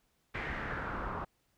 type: noise with low-pass filter sweep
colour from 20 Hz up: pink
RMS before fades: -38 dBFS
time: 0.34-1.25 s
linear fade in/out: 10 ms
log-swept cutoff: 2100 to 1100 Hz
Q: 3.1
effects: pink hiss -75 dBFS RMS until 1.57 s